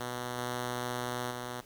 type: tone with level steps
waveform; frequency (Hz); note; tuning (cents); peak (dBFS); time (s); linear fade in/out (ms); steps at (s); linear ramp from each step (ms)
5% pulse; 123.1; B2; -5; -24 / -22 / -26; 0-1.61; 5; 0.37 / 1.3; 20
effects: pink hiss -57 dBFS RMS until 1.65 s